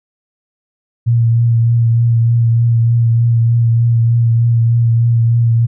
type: tone with vibrato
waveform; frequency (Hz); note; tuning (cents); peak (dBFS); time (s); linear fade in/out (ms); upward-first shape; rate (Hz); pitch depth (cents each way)
sine; 116.54; A#2; 0; -8; 1.06-5.67; 20; triangle; 3.3; 26
effects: none